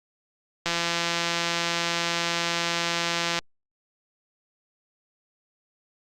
click train, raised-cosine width 0.2 ms, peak -8 dBFS, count 465, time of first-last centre 0.66-3.389 s, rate 170 Hz, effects Opus 48 kbps

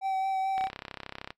triangle tone with vibrato, 768 Hz, G5, 36 cents flat, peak -24 dBFS, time 0.01-0.7 s, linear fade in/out 50 ms, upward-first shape sine, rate 4.6 Hz, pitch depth 14 cents each way
click train, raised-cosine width 0.3 ms, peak -21 dBFS, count 25, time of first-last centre 0.58-1.305 s, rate 33.1 Hz
effects noise-tail reverb RT60 0.1 s tail -20 dB re dry + MP3 96 kbps

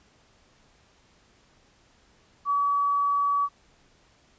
sine tone, 1140 Hz, C#6, 48 cents sharp, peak -21 dBFS, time 2.45-3.49 s, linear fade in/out 50 ms, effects pink hiss -61 dBFS RMS until 4.38 s + resampled to 16000 Hz

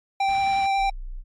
square tone with vibrato, 784 Hz, G5, in tune, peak -20 dBFS, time 0.2-0.9 s, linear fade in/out 5 ms, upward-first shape sine, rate 11 Hz, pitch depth 11 cents each way
pink band-stop noise, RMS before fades -40 dBFS, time 0.28-0.67 s, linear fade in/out 10 ms, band 280 to 1000 Hz, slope 96 dB/octave
sine tone, 30.69 Hz, B0, 10 cents flat, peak -30 dBFS, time 0.77-1.24 s, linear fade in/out 50 ms
effects low-pass 4000 Hz 12 dB/octave + MP3 64 kbps

